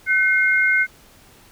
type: tone pair together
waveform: sine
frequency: 1516 / 2135 Hz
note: F#6 / C7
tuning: +42 / +34 cents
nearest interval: tritone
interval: 592 cents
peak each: -17 dBFS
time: 0.06-0.87 s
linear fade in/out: 50 ms
effects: pink hiss -50 dBFS RMS until 1.51 s